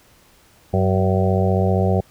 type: harmonic tone with a mistuned harmonic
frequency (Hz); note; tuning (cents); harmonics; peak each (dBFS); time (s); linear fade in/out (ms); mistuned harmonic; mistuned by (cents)
95.3; G2; -48; 1 / 2 / 4 / 5 / 6 / 7 / 8; -18 / -21 / -24 / -25 / -26 / -26 / -27; 0.73-2.01; 10; 2; -45
effects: pink hiss -53 dBFS RMS until 2.1 s